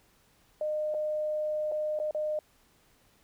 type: tone with dropouts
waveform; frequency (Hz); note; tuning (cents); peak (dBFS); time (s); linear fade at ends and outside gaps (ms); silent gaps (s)
sine; 610; D#5; -34; -28; 0.61-2.39; 2; 0.941-0.945 / 1.716-1.72 / 1.99-1.999 / 2.11-2.147
effects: pink hiss -65 dBFS RMS until 3.23 s